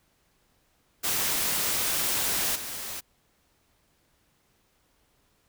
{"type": "noise with level steps", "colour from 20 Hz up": "white", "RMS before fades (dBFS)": [-27, -36], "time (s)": [1.03, 3.01], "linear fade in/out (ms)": 20, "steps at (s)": 2.55, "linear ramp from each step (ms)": 10, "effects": ["pink hiss -68 dBFS RMS until 5.48 s"]}